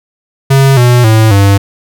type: tone with pitch steps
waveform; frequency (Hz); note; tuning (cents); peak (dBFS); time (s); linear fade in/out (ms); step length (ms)
square; 135.9 / 122.48 / 110.39 / 99.48; C#3 / B2 / A2 / G2; -34 / -14 / +6 / +26; -4; 0.5-1.58; 10; 270
effects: none